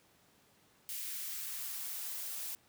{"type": "noise with high-pass filter sweep", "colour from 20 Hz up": "blue", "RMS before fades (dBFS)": -41, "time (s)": [0.89, 2.55], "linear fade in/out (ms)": 0, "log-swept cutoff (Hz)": [2200, 430], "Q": 1.2, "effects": ["pink hiss -67 dBFS RMS until 2.68 s", "high-pass 100 Hz 12 dB/octave"]}